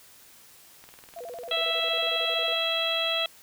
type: click train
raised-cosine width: 0.3 ms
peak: -32 dBFS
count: 26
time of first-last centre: 0.84-2.084 s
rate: 20.1 Hz
type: tone with vibrato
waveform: sine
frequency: 577 Hz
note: D5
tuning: 31 cents flat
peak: -36 dBFS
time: 1.16-2.56 s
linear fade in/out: 5 ms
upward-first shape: square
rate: 11 Hz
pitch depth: 280 cents each way
type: harmonic tone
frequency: 659.3 Hz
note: E5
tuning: in tune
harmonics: 1 / 2 / 3 / 4 / 5 / 6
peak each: -31 / -35 / -38 / -32 / -27 / -34 dBFS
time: 1.51-3.26 s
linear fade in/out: 2 ms
effects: white hiss -53 dBFS RMS until 3.42 s